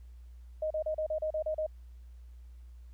sine tone bursts, 622.3 Hz, D#5, in tune, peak -29 dBFS, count 9, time 0.62-1.665 s, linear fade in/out 5 ms, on 85 ms, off 35 ms, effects added 60 Hz sine -47 dBFS peak until 2.93 s + pink hiss -73 dBFS RMS until 2.93 s

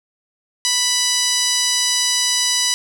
15% pulse tone with band-pass filter, 987.8 Hz, B5, in tune, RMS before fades -18 dBFS, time 0.65-2.74 s, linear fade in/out 0 ms, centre 6300 Hz, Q 6.3, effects none

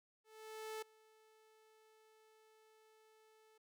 sawtooth tone with ADSR envelope, 437 Hz, A4, 12 cents flat, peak -39 dBFS, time 0.24-3.58 s, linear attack 580 ms, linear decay 7 ms, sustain -24 dB, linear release 6 ms, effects none

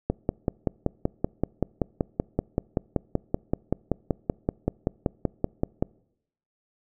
click train, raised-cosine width 2 ms, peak -9 dBFS, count 31, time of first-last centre 0.1-5.825 s, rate 5.24 Hz, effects noise-tail reverb RT60 0.8 s tail -26 dB re dry

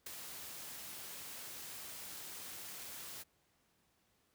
white noise with ADSR envelope, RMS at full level -42 dBFS, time 0.06-3.24 s, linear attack 7 ms, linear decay 9 ms, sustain -6 dB, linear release 25 ms, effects pink hiss -75 dBFS RMS until 4.34 s + high-pass 60 Hz 12 dB/octave

